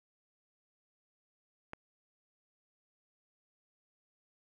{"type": "click", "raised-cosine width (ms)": 0.5, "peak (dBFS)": -26, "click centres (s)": 1.734, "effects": ["10-bit"]}